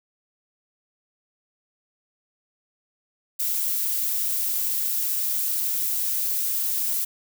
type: noise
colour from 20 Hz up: violet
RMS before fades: -25 dBFS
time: 3.39-7.05 s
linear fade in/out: 10 ms
effects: none